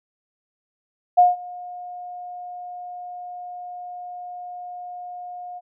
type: tone with ADSR envelope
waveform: sine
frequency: 716 Hz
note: F5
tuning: 43 cents sharp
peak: -8 dBFS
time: 1.17-5.61 s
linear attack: 18 ms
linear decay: 170 ms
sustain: -24 dB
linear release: 36 ms
effects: none